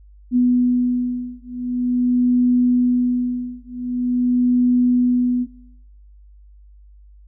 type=beating tone pair; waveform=sine; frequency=246.9 / 247.35 Hz; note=B3 / B3; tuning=0 / +3 cents; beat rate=0.45 Hz; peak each=-18 / -18 dBFS; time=0.31-5.47 s; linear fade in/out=50 ms; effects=noise-tail reverb RT60 0.8 s tail -19 dB re dry + added 50 Hz sine -43 dBFS peak until 7.27 s